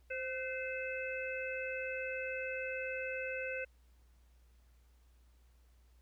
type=harmonic tone with a mistuned harmonic; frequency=521 Hz; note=C5; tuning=7 cents flat; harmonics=1 / 3 / 4 / 5; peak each=-40 / -43 / -47 / -42 dBFS; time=0.1-3.65 s; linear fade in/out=10 ms; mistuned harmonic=3; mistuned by=-45 cents; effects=added 60 Hz sine -62 dBFS peak until 6.01 s + pink hiss -75 dBFS RMS until 6.01 s